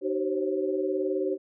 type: tone cluster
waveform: sine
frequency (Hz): 306 / 381.1 / 522 / 541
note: D#4 / G4 / C5 / C#5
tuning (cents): -29 / -49 / -4 / -42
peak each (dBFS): -32 / -27 / -34 / -34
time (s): 0.01-1.38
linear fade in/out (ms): 50
effects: none

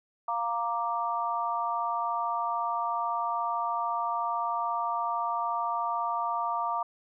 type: chord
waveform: sine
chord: Bb major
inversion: second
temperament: equal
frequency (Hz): 698.5 / 932.3 / 1174.7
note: F5 / Bb5 / D6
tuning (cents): 0 / 0 / 0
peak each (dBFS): -33 / -31 / -31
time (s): 0.28-6.83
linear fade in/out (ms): 5
effects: none

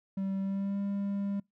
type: tone with pitch glide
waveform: triangle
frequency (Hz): 193.6 to 199.73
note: G3 to G3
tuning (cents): -21 to +33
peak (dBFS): -28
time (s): 0.17-1.4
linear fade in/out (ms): 5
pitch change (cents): +54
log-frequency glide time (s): 0.4-0.79
effects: noise-tail reverb RT60 0.2 s tail -26 dB re dry

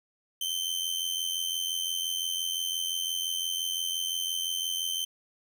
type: tone with amplitude modulation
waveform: sawtooth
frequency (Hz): 3099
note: G7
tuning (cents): -21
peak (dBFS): -23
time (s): 0.41-5.05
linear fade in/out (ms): 5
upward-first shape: sine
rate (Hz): 85.8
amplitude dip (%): 65
effects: none

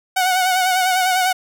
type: tone with vibrato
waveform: sawtooth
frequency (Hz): 740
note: F#5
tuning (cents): 0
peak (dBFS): -11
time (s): 0.16-1.33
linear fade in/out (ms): 10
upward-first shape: sine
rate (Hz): 10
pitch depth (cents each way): 43
effects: none

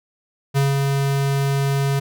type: tone with ADSR envelope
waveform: square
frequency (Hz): 138.59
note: C#3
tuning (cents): 0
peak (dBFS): -15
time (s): 0.54-2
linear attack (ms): 30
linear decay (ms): 170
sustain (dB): -3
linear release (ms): 13
effects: none

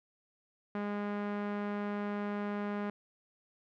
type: tone with low-pass filter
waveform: sawtooth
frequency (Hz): 205.3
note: G#3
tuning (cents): -20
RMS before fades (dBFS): -36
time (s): 0.75-2.9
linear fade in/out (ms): 2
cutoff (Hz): 1700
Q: 1.1
effects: none

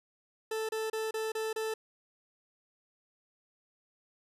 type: tone bursts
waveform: 40% pulse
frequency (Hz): 440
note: A4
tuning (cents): 0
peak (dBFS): -31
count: 6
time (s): 0.51-1.74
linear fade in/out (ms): 5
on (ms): 180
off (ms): 30
effects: resampled to 32000 Hz

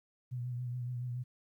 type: tone with vibrato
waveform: sine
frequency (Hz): 123.3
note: B2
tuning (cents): -2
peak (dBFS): -35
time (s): 0.31-1.24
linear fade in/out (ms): 20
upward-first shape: triangle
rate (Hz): 7.1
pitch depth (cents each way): 46
effects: 12-bit

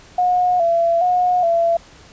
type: tone with vibrato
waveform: sine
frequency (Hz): 698.5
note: F5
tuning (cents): 0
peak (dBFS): -13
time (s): 0.18-1.77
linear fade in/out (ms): 5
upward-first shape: square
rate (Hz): 1.2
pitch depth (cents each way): 59
effects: pink hiss -45 dBFS RMS until 2.12 s + resampled to 16000 Hz

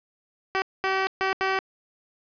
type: tone bursts at uneven times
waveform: 10% pulse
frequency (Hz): 382.8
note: G4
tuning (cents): -41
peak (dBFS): -14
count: 4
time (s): 0.55-0.62 / 0.84-1.07 / 1.21-1.33 / 1.41-1.59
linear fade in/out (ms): 0
effects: resampled to 11025 Hz + 7-bit

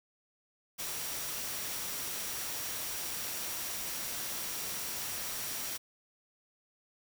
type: tone in noise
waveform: sine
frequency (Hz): 5700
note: F8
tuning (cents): +34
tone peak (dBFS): -47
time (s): 0.78-5.78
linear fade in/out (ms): 20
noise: white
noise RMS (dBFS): -38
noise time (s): 0.78-5.78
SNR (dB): -12
effects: none

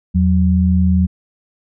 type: tone pair together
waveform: sine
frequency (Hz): 82.41 / 184.53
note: E2 / F#3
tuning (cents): 0 / -4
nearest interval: octave + major second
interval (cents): 1396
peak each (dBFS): -13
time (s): 0.14-1.07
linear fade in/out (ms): 20
effects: none

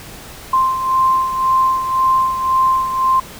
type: beating tone pair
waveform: sine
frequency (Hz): 1046.5 / 1048.4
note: C6 / C6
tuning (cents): 0 / +3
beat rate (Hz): 1.9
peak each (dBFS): -13 / -20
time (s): 0.53-3.2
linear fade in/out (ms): 5
effects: pink hiss -35 dBFS RMS until 3.39 s

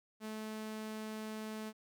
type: tone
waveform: sawtooth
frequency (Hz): 217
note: A3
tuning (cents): -24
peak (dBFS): -37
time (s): 0.2-1.73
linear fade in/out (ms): 50
effects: none

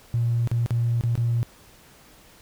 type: tone with dropouts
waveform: triangle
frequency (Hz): 117.7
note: A#2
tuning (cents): +17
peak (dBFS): -16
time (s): 0.14-1.43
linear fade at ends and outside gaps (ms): 0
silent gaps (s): 0.474-0.515 / 0.661-0.707 / 1.01-1.037 / 1.154-1.177
effects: tanh soft clip ceiling -17 dBFS + pink hiss -52 dBFS RMS until 2.41 s

